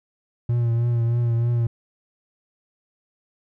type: tone with vibrato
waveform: triangle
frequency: 117.9 Hz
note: A#2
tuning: 20 cents sharp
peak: -16 dBFS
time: 0.49-1.67 s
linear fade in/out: 5 ms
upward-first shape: triangle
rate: 3.2 Hz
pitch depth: 39 cents each way
effects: none